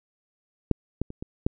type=clicks; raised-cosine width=3 ms; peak=-6 / -13 / -25 / -21 / -9 dBFS; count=5; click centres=0.713 / 1.016 / 1.104 / 1.225 / 1.465 s; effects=none